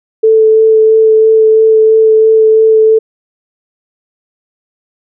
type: tone with vibrato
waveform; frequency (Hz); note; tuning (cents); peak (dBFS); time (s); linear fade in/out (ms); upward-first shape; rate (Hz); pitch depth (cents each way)
sine; 440; A4; 0; -3; 0.23-2.99; 10; sine; 3; 10
effects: none